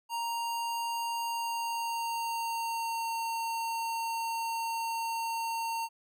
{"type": "tone with pitch glide", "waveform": "square", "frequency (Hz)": [932.3, 914.2], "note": ["A#5", "A#5"], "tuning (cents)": [0, -34], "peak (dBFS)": -32, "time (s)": [0.09, 5.89], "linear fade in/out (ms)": 50, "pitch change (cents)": -34, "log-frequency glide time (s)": [1.25, 3.11], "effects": []}